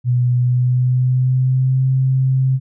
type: tone with pitch glide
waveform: sine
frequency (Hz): 123.47 to 131.57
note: B2 to C3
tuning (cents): 0 to +10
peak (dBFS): -12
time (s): 0.04-2.6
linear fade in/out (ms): 50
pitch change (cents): +110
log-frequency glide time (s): 0.36-1.88
effects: none